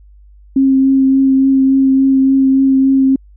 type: tone with vibrato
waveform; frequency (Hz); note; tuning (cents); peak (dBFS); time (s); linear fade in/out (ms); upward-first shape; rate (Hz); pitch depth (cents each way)
sine; 267.8; C4; +40; -7; 0.56-3.16; 5; triangle; 3.5; 15
effects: added 50 Hz sine -39 dBFS peak until 3.36 s